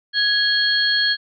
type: tone cluster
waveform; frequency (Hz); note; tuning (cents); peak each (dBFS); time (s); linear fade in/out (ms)
sine; 1666 / 3257 / 4323; G#6 / G#7 / C#8; +5 / -34 / -44; -19 / -23 / -19; 0.13-1.17; 50
effects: none